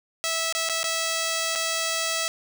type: tone with dropouts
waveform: 5% pulse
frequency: 654 Hz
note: E5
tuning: 14 cents flat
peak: -13 dBFS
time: 0.24-2.28 s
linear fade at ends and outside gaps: 0 ms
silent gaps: 0.525-0.55 / 0.689-0.696 / 0.831-0.841 / 1.553-1.557 s
effects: none